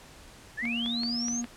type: linear sweep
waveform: sine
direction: up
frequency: 1661.2 to 6645 Hz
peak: -30 dBFS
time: 0.57-1.42 s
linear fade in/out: 20 ms
type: tone with pitch glide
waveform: triangle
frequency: 234.3 to 238 Hz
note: A#3 to A#3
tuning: +9 to +36 cents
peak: -29 dBFS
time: 0.62-1.46 s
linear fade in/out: 20 ms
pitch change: +27 cents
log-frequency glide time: 0.84-1.34 s
type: clicks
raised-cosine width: 0.3 ms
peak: -24 dBFS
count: 5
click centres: 0.654 / 0.861 / 1.034 / 1.283 / 1.443 s
effects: pink hiss -51 dBFS RMS until 1.56 s + low-pass 10000 Hz 12 dB/octave